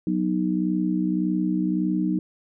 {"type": "chord", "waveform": "sine", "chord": "B major", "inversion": "second", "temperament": "just", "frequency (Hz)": [185.21, 246.9, 308.7], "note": ["F#3", "B3", "D#4"], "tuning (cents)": [2, 0, -14], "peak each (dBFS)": [-24, -29, -24], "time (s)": [0.07, 2.19], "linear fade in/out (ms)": 2, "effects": []}